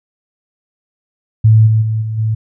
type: tone with level steps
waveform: sine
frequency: 110 Hz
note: A2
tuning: in tune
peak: -4 / -8 / -13 / -17 / -12 dBFS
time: 1.44-2.35 s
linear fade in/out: 10 ms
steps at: 1.66 / 1.81 / 2.01 / 2.17 s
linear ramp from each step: 20 ms
effects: none